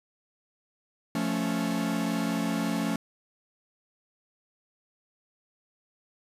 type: chord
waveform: 45% pulse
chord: F augmented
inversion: none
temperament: equal with one note detuned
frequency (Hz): 174.61 / 220 / 278.8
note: F3 / A3 / C#4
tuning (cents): 0 / 0 / +10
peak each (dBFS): -32 / -30 / -31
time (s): 1.15-2.96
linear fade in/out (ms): 2
effects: resampled to 32000 Hz